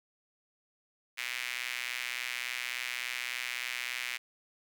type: tone with high-pass filter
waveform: sawtooth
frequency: 123.47 Hz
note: B2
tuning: in tune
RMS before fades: -37 dBFS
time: 1.17-4.18 s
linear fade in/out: 20 ms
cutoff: 2200 Hz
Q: 3
effects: none